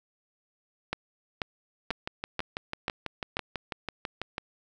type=two click trains; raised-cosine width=0.3 ms; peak=-16 / -13 dBFS; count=16 / 6; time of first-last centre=1.91-4.381 / 0.93-3.369 s; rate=6.07 / 2.05 Hz; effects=none